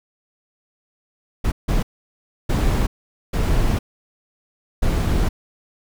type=noise bursts at uneven times; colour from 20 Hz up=brown; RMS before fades=-18 dBFS; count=5; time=1.44-1.52 / 1.68-1.83 / 2.49-2.87 / 3.33-3.79 / 4.82-5.29 s; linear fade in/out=10 ms; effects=none